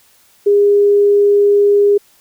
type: tone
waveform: sine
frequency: 407.2 Hz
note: G#4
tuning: 34 cents flat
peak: -7 dBFS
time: 0.46-1.98 s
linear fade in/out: 10 ms
effects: white hiss -51 dBFS RMS until 2.2 s